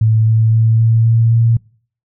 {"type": "tone with pitch steps", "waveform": "sine", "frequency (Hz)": [110.5, 111.46, 112.43, 113.41, 114.4, 115.39], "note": ["A2", "A2", "A2", "A#2", "A#2", "A#2"], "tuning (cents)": [8, 23, 38, -47, -32, -17], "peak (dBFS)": -8, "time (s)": [0.01, 1.57], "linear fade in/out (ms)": 5, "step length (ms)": 260, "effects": ["noise-tail reverb RT60 0.5 s tail -25 dB re dry"]}